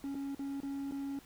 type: tone with dropouts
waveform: triangle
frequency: 277.2 Hz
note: C#4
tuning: in tune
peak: -34 dBFS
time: 0.04-1.19 s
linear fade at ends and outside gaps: 1 ms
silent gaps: 0.145-0.152 / 0.348-0.393 / 0.603-0.632 / 0.911-0.922 s
effects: pink hiss -59 dBFS RMS until 1.25 s